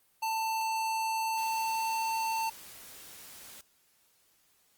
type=tone with pitch glide; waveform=square; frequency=890 to 896.7 Hz; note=A5 to A5; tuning=+20 to +33 cents; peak=-30 dBFS; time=0.22-2.5 s; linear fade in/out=10 ms; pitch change=+13 cents; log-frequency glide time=1.09-2.05 s
type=noise; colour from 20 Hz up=white; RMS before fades=-49 dBFS; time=1.37-3.61 s; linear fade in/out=2 ms
effects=white hiss -68 dBFS RMS until 4.77 s + Opus 32 kbps